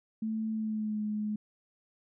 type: tone with pitch glide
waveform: sine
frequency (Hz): 220 to 211.6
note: A3 to G#3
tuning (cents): 0 to +33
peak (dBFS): -30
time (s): 0.22-1.36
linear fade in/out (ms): 5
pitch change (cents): -67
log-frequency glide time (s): 0.51-1.02
effects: none